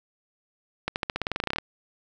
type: accelerating click train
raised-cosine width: 0.3 ms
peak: -10 dBFS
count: 16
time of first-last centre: 0.88-1.585 s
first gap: 79 ms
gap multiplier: 0.92
effects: none